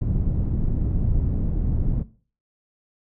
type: low-pass noise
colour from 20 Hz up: pink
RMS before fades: -22 dBFS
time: 0.01-2.03 s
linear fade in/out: 10 ms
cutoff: 170 Hz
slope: 12 dB/octave
effects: noise-tail reverb RT60 0.4 s tail -17 dB re dry